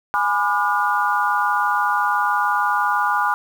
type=chord; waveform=sine; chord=G# diminished seventh; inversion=none; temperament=just; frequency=830.6 / 996.7 / 1196.1 / 1435.3 Hz; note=G#5 / B5 / D6 / F6; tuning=0 / +16 / +31 / +47 cents; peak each=-22 dBFS; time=0.14-3.34 s; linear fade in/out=0 ms; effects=7-bit